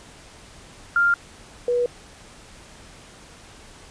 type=tone pair in turn; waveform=sine; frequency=1396.9 / 486 Hz; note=F6 / B4; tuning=0 / -28 cents; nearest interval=octave + tritone; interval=1828 cents; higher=first; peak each=-15 / -18 dBFS; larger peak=first; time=0.96-1.14 / 1.68-1.86 s; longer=neither; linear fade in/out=2 ms; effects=pink hiss -46 dBFS RMS until 3.9 s + resampled to 22050 Hz